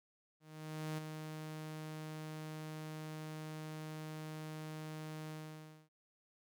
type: tone with ADSR envelope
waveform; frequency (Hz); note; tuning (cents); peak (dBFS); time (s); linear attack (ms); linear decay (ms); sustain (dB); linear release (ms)
sawtooth; 155.56; D#3; 0; -34; 0.4-5.89; 580; 10; -6; 590
effects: none

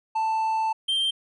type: tone pair in turn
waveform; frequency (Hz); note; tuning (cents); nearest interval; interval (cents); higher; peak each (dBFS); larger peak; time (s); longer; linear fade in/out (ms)
triangle; 884 / 3156; A5 / G7; +8 / +11; octave + minor seventh; 2203; second; -20; neither; 0.15-0.73 / 0.88-1.11; first; 10
effects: resampled to 24000 Hz

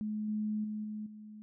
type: tone with level steps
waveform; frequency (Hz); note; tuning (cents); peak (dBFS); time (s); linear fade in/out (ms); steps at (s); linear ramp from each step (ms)
sine; 213; G#3; +44; -33 / -31 / -35 / -37 / -46; 0.01-1.42; 0; 0.28 / 0.64 / 0.84 / 1.06; 5
effects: none

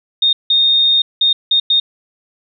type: tone bursts at uneven times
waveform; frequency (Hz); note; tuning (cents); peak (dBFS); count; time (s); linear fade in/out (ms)
sine; 3683; A#7; -22; -9; 5; 0.22-0.33 / 0.5-1.02 / 1.21-1.33 / 1.51-1.6 / 1.7-1.8; 5
effects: none

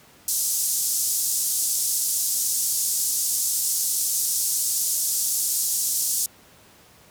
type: band-pass noise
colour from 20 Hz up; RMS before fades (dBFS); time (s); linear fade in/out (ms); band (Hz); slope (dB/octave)
pink; -24; 0.28-6.26; 2; 6000 to 14000; 24
effects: pink hiss -52 dBFS RMS until 7.1 s + high-pass 80 Hz 12 dB/octave

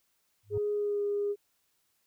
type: tone with exponential growth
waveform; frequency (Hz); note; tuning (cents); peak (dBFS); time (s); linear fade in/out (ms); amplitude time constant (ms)
sine; 102.6; G#2; -21; -29; 0.43-0.58; 5; 31
type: tone with pitch glide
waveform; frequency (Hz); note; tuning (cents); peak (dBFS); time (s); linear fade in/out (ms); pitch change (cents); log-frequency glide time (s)
sine; 415.3 to 408.2; G#4 to G#4; 0 to -30; -27; 0.5-1.36; 50; -30; 0.72-1.02
effects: tanh soft clip ceiling -21 dBFS + white hiss -74 dBFS RMS until 2.06 s

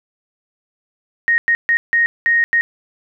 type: tone bursts at uneven times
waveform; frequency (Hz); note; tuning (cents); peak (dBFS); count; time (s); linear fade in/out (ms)
sine; 1865; A#6; 0; -11; 6; 1.28-1.38 / 1.48-1.55 / 1.69-1.77 / 1.93-2.06 / 2.26-2.44 / 2.53-2.61; 0
effects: none

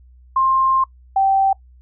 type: tone pair in turn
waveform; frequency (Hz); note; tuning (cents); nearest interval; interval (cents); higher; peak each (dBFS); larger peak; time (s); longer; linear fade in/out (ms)
sine; 1058 / 777.3; C6 / G5; +19 / -15; perfect fourth; 534; first; -13 / -12; second; 0.36-0.84 / 1.16-1.53; first; 5
effects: noise-tail reverb RT60 0.1 s tail -22 dB re dry + added 62 Hz sine -44 dBFS peak until 1.81 s

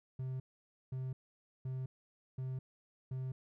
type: tone bursts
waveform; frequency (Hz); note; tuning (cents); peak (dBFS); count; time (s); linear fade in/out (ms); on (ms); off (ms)
triangle; 130; C3; -11; -35; 5; 0.19-3.32; 5; 210; 520
effects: none

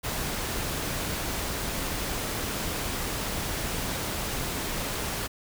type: noise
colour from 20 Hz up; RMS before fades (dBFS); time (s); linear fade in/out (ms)
pink; -31; 0.03-5.28; 20
effects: none

